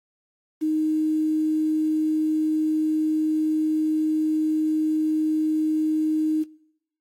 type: tone with quantisation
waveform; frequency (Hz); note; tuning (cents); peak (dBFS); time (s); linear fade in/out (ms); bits
sine; 311.1; D#4; 0; -20; 0.61-6.44; 20; 8
effects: noise-tail reverb RT60 0.9 s tail -24 dB re dry + AAC 48 kbps